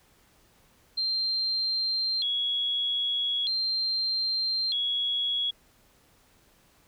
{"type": "tone with vibrato", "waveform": "sine", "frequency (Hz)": 3729, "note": "A#7", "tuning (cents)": 0, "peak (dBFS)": -25, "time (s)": [0.97, 5.51], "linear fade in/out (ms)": 10, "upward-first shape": "square", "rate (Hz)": 0.4, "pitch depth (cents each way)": 190, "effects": ["pink hiss -62 dBFS RMS until 6.87 s"]}